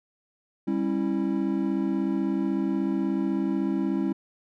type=tone cluster; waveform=triangle; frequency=198.1 / 271.7 / 328 Hz; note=G3 / C#4 / E4; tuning=+18 / -35 / -9 cents; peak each=-26 dBFS; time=0.67-4.13 s; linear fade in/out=10 ms; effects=none